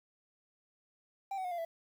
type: tone with pitch steps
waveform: triangle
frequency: 784 / 752.1 / 721.4 / 692 / 663.8 Hz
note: G5 / F#5 / F#5 / F5 / E5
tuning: 0 / +28 / -44 / -16 / +12 cents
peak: -33 dBFS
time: 1.31-1.65 s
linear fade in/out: 5 ms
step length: 68 ms
effects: 10-bit